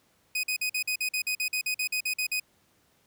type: tone bursts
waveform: sawtooth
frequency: 2500 Hz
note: D#7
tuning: 8 cents sharp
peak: -23 dBFS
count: 16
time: 0.35-2.399 s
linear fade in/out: 5 ms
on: 84 ms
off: 47 ms
effects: pink hiss -66 dBFS RMS until 3.06 s + high-pass 80 Hz 12 dB/octave